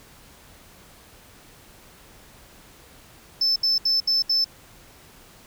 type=tone bursts; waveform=sine; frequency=5274 Hz; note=E8; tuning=in tune; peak=-16 dBFS; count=5; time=3.41-4.444 s; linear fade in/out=5 ms; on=150 ms; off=71 ms; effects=tanh soft clip ceiling -16 dBFS + pink hiss -50 dBFS RMS until 5.46 s